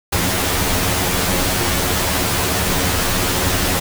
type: noise with comb filter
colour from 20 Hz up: pink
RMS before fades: -18 dBFS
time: 0.12-3.8 s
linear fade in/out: 10 ms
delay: 11 ms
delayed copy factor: +1
effects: none